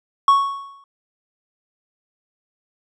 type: tone with exponential decay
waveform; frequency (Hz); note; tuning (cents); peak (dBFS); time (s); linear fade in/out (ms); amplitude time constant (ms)
triangle; 1108.7; C#6; 0; -6; 0.28-0.84; 2; 120
effects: resampled to 22050 Hz